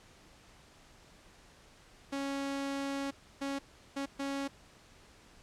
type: tone bursts at uneven times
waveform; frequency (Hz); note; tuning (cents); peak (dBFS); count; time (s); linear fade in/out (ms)
sawtooth; 276.6; C#4; -4; -30; 4; 2.12-3.11 / 3.41-3.59 / 3.96-4.06 / 4.19-4.48; 10
effects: pink hiss -59 dBFS RMS until 5.42 s + low-pass 8000 Hz 12 dB/octave